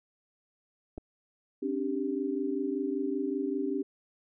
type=clicks; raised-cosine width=2 ms; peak=-28 / -28 dBFS; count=2; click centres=0.978 / 0.981 s
type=chord; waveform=sine; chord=C suspended second; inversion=none; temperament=equal with one note detuned; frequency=268.5 / 293.7 / 392 Hz; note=C4 / D4 / G4; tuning=+45 / 0 / 0 cents; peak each=-33 dBFS; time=1.62-3.83 s; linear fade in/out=10 ms
effects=none